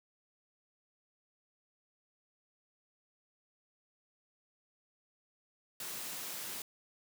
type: high-pass noise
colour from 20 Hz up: white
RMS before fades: -42 dBFS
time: 5.8-6.62 s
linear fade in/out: 2 ms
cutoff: 110 Hz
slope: 48 dB/octave
effects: none